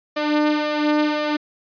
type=tone with flanger; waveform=sawtooth; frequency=300 Hz; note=D4; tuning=37 cents sharp; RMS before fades=-20 dBFS; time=0.16-1.37 s; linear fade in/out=10 ms; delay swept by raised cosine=1.7 to 3.5 ms; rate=1.9 Hz; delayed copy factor=+0.55; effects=resampled to 11025 Hz